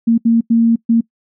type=tone bursts at uneven times; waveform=sine; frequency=230 Hz; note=A#3; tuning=23 cents flat; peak=-8 dBFS; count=4; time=0.07-0.18 / 0.25-0.41 / 0.5-0.76 / 0.89-1.01 s; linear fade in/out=10 ms; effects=noise-tail reverb RT60 0.1 s tail -23 dB re dry